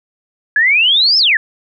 sine exponential two-way sweep, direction up then down, 1661.2 to 5400 to 1661.2 Hz, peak -8 dBFS, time 0.56-1.37 s, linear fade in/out 2 ms, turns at 1.18 s, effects none

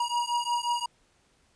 square beating tone pair, 953 / 958.6 Hz, A#5 / A#5, +38 / +48 cents, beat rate 5.6 Hz, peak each -30 dBFS, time 0-0.86 s, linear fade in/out 5 ms, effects pink hiss -66 dBFS RMS until 1.55 s + resampled to 22050 Hz

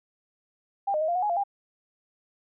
sine tone with pitch steps, 796 / 612 / 630 / 694 / 731 / 835 / 692 / 801 Hz, G5 / D#5 / D#5 / F5 / F#5 / G#5 / F5 / G5, +26 / -29 / +21 / -11 / -21 / +9 / -16 / +37 cents, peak -23 dBFS, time 0.87-1.438 s, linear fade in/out 10 ms, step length 71 ms, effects none

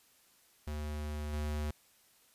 square tone with level steps, 74.9 Hz, D2, 35 cents sharp, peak -37 / -34 dBFS, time 0.67-1.71 s, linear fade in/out 5 ms, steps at 1.33 s, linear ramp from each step 2 ms, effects white hiss -66 dBFS RMS until 2.34 s + resampled to 32000 Hz

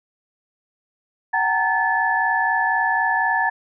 sine tone cluster, 751 / 815 / 921 / 1735 Hz, F#5 / G#5 / A#5 / A6, +26 / -33 / -21 / -25 cents, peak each -24 / -28 / -22 / -20 dBFS, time 1.33-3.5 s, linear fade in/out 10 ms, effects none

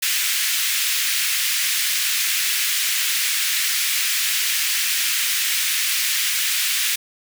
pink high-pass noise, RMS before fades -21 dBFS, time 0.02-6.96 s, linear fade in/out 10 ms, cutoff 1900 Hz, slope 24 dB/octave, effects none

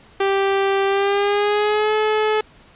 sawtooth tone with pitch glide, 392 to 430 Hz, G4 to A4, 0 to -40 cents, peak -12 dBFS, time 0.2-2.41 s, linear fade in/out 5 ms, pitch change +160 cents, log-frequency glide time 0.86-1.94 s, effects pink hiss -49 dBFS RMS until 2.75 s + resampled to 8000 Hz

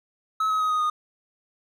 triangle tone with pitch steps, 1290 / 1275.2 / 1260.5 / 1246.1 / 1231.7 Hz, E6 / D#6 / D#6 / D#6 / D#6, -38 / +42 / +22 / +2 / -18 cents, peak -19 dBFS, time 0.4-0.9 s, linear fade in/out 5 ms, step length 100 ms, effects none

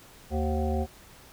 harmonic tone with a mistuned harmonic, 76.1 Hz, D#2, 38 cents flat, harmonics 1 / 3 / 5 / 7 / 9 / 10, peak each -27 / -32 / -34 / -35 / -37 / -37 dBFS, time 0.3-0.87 s, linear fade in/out 50 ms, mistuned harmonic 9, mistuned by +72 cents, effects pink hiss -52 dBFS RMS until 1.32 s

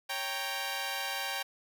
10% pulse chord, G diminished, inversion second, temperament equal, 554.4 / 784 / 932.3 Hz, Db5 / G5 / Bb5, 0 / 0 / 0 cents, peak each -32 / -27 / -31 dBFS, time 0.09-1.43 s, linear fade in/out 10 ms, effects none

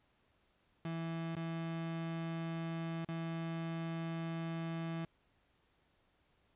35% pulse tone with dropouts, 164.81 Hz, E3, in tune, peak -36 dBFS, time 0.85-5.05 s, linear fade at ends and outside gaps 2 ms, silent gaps 1.354-1.366 / 3.048-3.087 s, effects pink hiss -74 dBFS RMS until 6.55 s + resampled to 8000 Hz

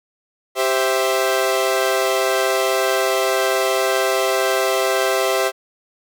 sawtooth chord, C major, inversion second, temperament equal, 392 / 523.3 / 659.3 Hz, G4 / C5 / E5, 0 / 0 / 0 cents, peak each -17 dBFS, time 0.55-5.52 s, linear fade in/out 50 ms, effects none

